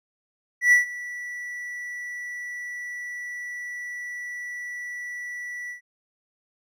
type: tone with ADSR envelope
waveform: triangle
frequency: 1956 Hz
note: B6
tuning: 17 cents flat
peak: -10 dBFS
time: 0.61-5.81 s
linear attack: 110 ms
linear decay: 130 ms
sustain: -20 dB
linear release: 110 ms
effects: none